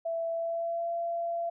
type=tone with pitch glide; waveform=sine; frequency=664 to 680.3 Hz; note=E5 to F5; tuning=+12 to -46 cents; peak=-29 dBFS; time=0.05-1.5 s; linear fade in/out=10 ms; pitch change=+42 cents; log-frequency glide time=0.31-0.91 s; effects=none